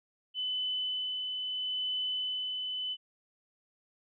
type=tone with tremolo; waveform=sine; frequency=3013 Hz; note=F#7; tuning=31 cents sharp; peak=-30 dBFS; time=0.34-2.97 s; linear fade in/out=50 ms; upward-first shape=sine; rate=0.76 Hz; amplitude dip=30%; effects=none